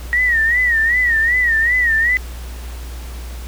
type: tone with vibrato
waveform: sine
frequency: 1888 Hz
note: A#6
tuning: 22 cents sharp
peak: -12 dBFS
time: 0.13-2.17 s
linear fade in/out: 0 ms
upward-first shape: sine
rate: 2.6 Hz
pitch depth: 110 cents each way
effects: added 60 Hz sine -27 dBFS peak until 3.47 s + pink hiss -38 dBFS RMS until 3.47 s